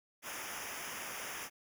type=noise with comb filter; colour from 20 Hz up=pink; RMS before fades=-43 dBFS; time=0.22-1.5 s; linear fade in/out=50 ms; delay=0.24 ms; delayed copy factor=-0.95; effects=none